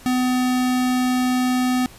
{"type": "tone", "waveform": "square", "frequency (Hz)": 252.2, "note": "B3", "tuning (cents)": 36, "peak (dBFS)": -18, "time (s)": [0.06, 1.86], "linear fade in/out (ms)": 0, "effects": ["pink hiss -45 dBFS RMS until 1.98 s", "resampled to 32000 Hz"]}